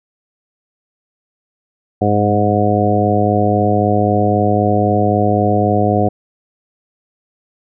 harmonic tone with a mistuned harmonic, 103.83 Hz, G#2, in tune, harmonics 1 / 2 / 3 / 4 / 5 / 6 / 7, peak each -17 / -18 / -20 / -20 / -20 / -21 / -17 dBFS, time 2.01-6.09 s, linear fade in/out 10 ms, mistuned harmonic 1, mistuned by -26 cents, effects none

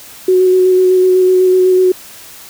sine tone with vibrato, 369.7 Hz, F#4, 1 cent flat, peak -6 dBFS, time 0.28-1.92 s, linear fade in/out 5 ms, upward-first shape square, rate 8 Hz, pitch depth 11 cents each way, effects white hiss -35 dBFS RMS until 2.49 s

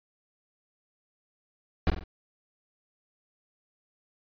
brown noise with echo, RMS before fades -22 dBFS, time 1.87-1.9 s, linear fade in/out 0 ms, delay 46 ms, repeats 3, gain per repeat -7 dB, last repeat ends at 2.038 s, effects resampled to 11025 Hz

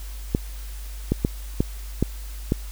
clicks, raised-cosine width 3 ms, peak -6 dBFS, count 6, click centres 0.349 / 1.12 / 1.249 / 1.605 / 2.026 / 2.521 s, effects added 50 Hz sine -32 dBFS peak until 2.71 s + white hiss -45 dBFS RMS until 2.71 s

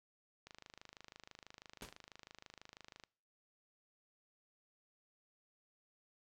click train, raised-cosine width 0.2 ms, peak -35 dBFS, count 68, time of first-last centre 0.47-3.037 s, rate 26.1 Hz
pink noise with exponential decay, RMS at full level -45 dBFS, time 1.82-1.99 s, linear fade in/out 2 ms, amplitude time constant 35 ms
effects noise-tail reverb RT60 0.6 s tail -26 dB re dry + low-pass 12000 Hz 12 dB/octave

